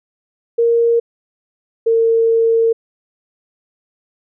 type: tone pair in turn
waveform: sine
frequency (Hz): 466.2 / 455.6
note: A#4 / A#4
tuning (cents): 0 / -40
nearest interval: unison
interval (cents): 40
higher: first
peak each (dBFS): -10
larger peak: neither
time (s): 0.58-1 / 1.86-2.73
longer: second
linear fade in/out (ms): 10
effects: none